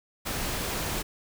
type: noise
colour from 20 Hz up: pink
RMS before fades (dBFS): -31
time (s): 0.25-1.03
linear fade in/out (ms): 20
effects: none